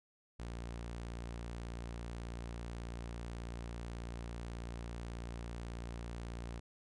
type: tone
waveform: sawtooth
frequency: 58.27 Hz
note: A#1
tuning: in tune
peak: -38 dBFS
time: 0.39-6.6 s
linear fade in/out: 10 ms
effects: resampled to 22050 Hz